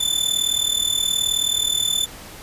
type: tone with amplitude modulation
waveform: sawtooth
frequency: 3520 Hz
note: A7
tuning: in tune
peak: -12 dBFS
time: 0-2.06 s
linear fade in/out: 10 ms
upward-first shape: sine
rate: 38.9 Hz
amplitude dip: 80%
effects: pink hiss -39 dBFS RMS until 2.42 s + resampled to 32000 Hz